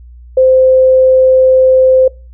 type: tone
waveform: sine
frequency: 519 Hz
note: C5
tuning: 14 cents flat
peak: -4 dBFS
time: 0.37-2.08 s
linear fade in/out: 5 ms
effects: noise-tail reverb RT60 0.3 s tail -23 dB re dry + added 60 Hz sine -32 dBFS peak until 2.33 s